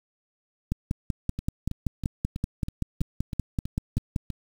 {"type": "two click trains", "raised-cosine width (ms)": 5, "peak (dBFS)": [-19, -13], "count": [10, 19], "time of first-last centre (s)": [[1.39, 4.303], [0.72, 4.162]], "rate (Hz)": [3.09, 5.23], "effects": ["7-bit"]}